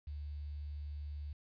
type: tone with quantisation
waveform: sine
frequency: 73.42 Hz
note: D2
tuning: in tune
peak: -40 dBFS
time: 0.07-1.33 s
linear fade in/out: 5 ms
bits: 11
effects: resampled to 11025 Hz